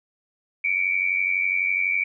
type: tone pair together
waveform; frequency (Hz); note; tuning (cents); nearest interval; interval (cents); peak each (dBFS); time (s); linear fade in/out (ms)
sine; 2257 / 2349; C#7 / D7; +31 / 0; minor second; 69; -23; 0.64-2.04; 5
effects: none